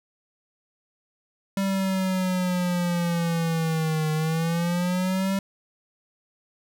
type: linear two-way sweep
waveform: square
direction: down then up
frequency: 196 to 154.6 to 196 Hz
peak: -23 dBFS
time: 1.57-5.39 s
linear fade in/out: 2 ms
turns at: 4.12 s
effects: none